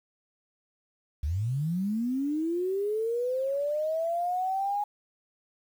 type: linear sweep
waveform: sine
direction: up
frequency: 66.7 to 830.6 Hz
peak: -26 dBFS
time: 1.23-4.84 s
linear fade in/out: 5 ms
effects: 9-bit